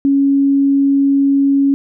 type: tone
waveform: sine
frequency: 277.2 Hz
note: C#4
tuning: in tune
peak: -9 dBFS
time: 0.05-1.74 s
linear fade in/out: 0 ms
effects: none